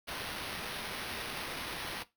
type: noise with sample-and-hold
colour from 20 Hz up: blue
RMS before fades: -40 dBFS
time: 0.07-2.04 s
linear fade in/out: 20 ms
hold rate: 7350 Hz
effects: noise-tail reverb RT60 0.2 s tail -17 dB re dry